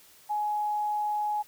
sine tone, 839 Hz, G#5, 17 cents sharp, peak -26 dBFS, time 0.29-1.43 s, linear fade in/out 20 ms, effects white hiss -56 dBFS RMS until 1.47 s

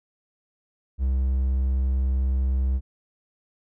triangle tone, 65.41 Hz, C2, in tune, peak -18 dBFS, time 0.98-2.81 s, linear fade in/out 50 ms, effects none

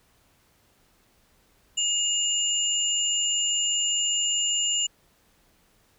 sine tone pair together, 2858 / 7127 Hz, F7 / A8, +39 / +21 cents, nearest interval octave + major third, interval 1582 cents, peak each -25 dBFS, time 1.77-4.87 s, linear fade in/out 10 ms, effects pink hiss -63 dBFS RMS until 5.98 s

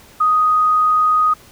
sine tone, 1247 Hz, D#6, 3 cents sharp, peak -11 dBFS, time 0.2-1.34 s, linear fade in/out 10 ms, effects pink hiss -45 dBFS RMS until 1.51 s

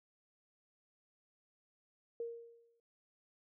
sine tone with exponential decay, 466.2 Hz, A#4, in tune, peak -36 dBFS, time 2.2-2.8 s, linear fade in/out 2 ms, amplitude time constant 130 ms, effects none

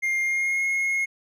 triangle tone with pitch glide, 2117 to 2159 Hz, C7 to C#7, +20 to -46 cents, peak -20 dBFS, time 0.02-1.06 s, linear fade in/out 20 ms, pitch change +34 cents, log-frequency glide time 0.23-0.64 s, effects none

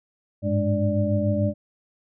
sine tone cluster, 100.5 / 107.4 / 206.5 / 294.4 / 587 Hz, G2 / A2 / G#3 / D4 / D5, +44 / -41 / -10 / +4 / -1 cents, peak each -24 / -28 / -25 / -30 / -26 dBFS, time 0.42-1.54 s, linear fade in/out 50 ms, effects none

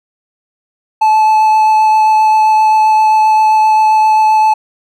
triangle tone with vibrato, 867 Hz, A5, 26 cents flat, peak -4 dBFS, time 1.01-4.54 s, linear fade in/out 10 ms, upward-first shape triangle, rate 7.6 Hz, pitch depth 12 cents each way, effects none

